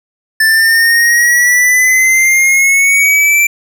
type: exponential sweep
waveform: square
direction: up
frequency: 1760 to 2349 Hz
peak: -7 dBFS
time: 0.4-3.47 s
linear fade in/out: 5 ms
effects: none